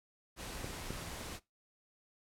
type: noise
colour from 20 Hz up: pink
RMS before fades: -44 dBFS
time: 0.36-1.4 s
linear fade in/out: 50 ms
type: clicks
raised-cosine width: 2 ms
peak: -26 dBFS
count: 2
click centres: 0.644 / 0.906 s
effects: noise-tail reverb RT60 0.2 s tail -20 dB re dry + low-pass 12000 Hz 12 dB/octave